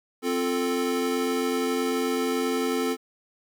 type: chord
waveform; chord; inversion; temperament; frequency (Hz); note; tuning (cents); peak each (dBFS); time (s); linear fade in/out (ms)
square; F major; second; equal; 261.6 / 349.2 / 440; C4 / F4 / A4; 0 / 0 / 0; -28 / -32 / -28; 0.22-2.97; 50
effects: 10-bit